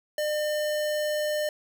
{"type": "tone", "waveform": "square", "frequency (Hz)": 603, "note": "D5", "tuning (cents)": 46, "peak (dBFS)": -26, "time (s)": [0.18, 1.49], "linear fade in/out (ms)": 2, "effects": []}